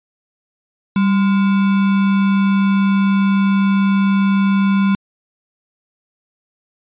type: tone with sample-and-hold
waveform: sine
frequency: 196 Hz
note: G3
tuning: in tune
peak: -11 dBFS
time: 0.96-4.95 s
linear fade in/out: 2 ms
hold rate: 1225 Hz
effects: resampled to 8000 Hz